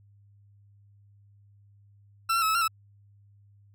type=tone with pitch steps; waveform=40% pulse; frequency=1343 / 1359 / 1293 / 1301 / 1375 / 1306 Hz; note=E6 / F6 / E6 / E6 / F6 / E6; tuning=+32 / -48 / -34 / -23 / -27 / -17 cents; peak=-22 dBFS; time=2.29-2.68 s; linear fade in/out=10 ms; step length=65 ms; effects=added 101 Hz sine -55 dBFS peak until 3.74 s